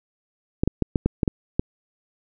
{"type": "clicks", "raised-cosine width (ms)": 3, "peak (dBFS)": -6, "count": 8, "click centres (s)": [0.635, 0.676, 0.823, 0.958, 1.06, 1.232, 1.278, 1.595], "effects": []}